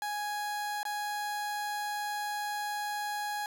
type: tone with dropouts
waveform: 30% pulse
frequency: 830.6 Hz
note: G#5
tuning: in tune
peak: -30 dBFS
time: 0.02-3.46 s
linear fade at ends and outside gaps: 1 ms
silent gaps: 0.831-0.852 s
effects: none